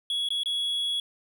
triangle tone with dropouts, 3355 Hz, G#7, 17 cents sharp, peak -24 dBFS, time 0.1-1 s, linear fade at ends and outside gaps 2 ms, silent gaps 0.288-0.304 / 0.434-0.458 s, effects none

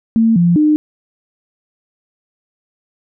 sine tone with pitch steps, 225.9 / 172.7 / 303.4 Hz, A3 / F3 / D#4, +46 / -19 / -44 cents, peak -8 dBFS, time 0.16-0.76 s, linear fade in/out 0 ms, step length 200 ms, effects none

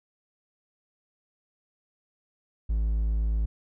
triangle tone, 54.2 Hz, A1, 25 cents flat, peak -21 dBFS, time 2.69-3.46 s, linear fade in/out 10 ms, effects none

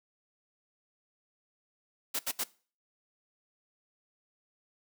white noise bursts, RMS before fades -32 dBFS, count 3, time 2.14-2.441 s, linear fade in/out 10 ms, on 53 ms, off 71 ms, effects noise-tail reverb RT60 0.4 s tail -21 dB re dry + high-pass 200 Hz 12 dB/octave

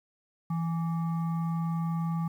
sine tone with frequency modulation, 165.7 Hz, E3, 9 cents sharp, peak -27 dBFS, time 0.5-2.28 s, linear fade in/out 5 ms, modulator 996 Hz, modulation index 0.36, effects 10-bit

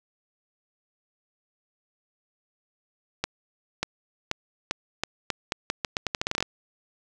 accelerating click train, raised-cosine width 0.2 ms, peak -8 dBFS, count 19, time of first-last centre 3.24-6.426 s, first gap 590 ms, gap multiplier 0.82, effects none

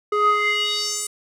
square tone with band-pass filter sweep, 417 Hz, G#4, 7 cents sharp, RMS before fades -21 dBFS, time 0.12-1.07 s, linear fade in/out 5 ms, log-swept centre 850 to 9000 Hz, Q 3.9, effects none

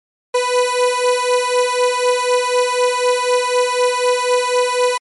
30% pulse beating tone pair, 493.9 / 497.9 Hz, B4 / B4, 0 / +14 cents, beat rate 4 Hz, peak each -14 dBFS, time 0.34-4.98 s, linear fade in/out 10 ms, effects MP3 48 kbps

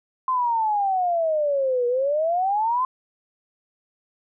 sine exponential two-way sweep, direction down then up, 1047 to 478.1 to 1047 Hz, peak -19 dBFS, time 0.28-2.85 s, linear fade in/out 2 ms, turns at 1.87 s, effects none

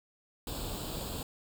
pink noise with comb filter, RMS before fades -38 dBFS, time 0.47-1.23 s, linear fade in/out 2 ms, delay 0.25 ms, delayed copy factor +0.75, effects none

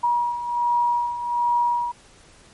sine beating tone pair, 957 / 958.3 Hz, A#5 / A#5, +45 / +48 cents, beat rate 1.3 Hz, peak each -26 / -20 dBFS, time 0.03-1.92 s, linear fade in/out 10 ms, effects pink hiss -51 dBFS RMS until 2.53 s + MP3 48 kbps

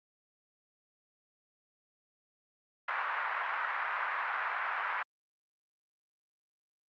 pink band-pass noise, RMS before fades -34 dBFS, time 2.88-5.03 s, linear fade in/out 5 ms, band 970 to 1900 Hz, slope 24 dB/octave, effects Opus 48 kbps

